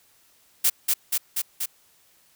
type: noise with echo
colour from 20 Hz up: blue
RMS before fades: -19 dBFS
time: 0.64-0.7 s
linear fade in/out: 10 ms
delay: 240 ms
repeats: 4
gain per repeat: -2 dB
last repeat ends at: 1.66 s
effects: white hiss -60 dBFS RMS until 2.35 s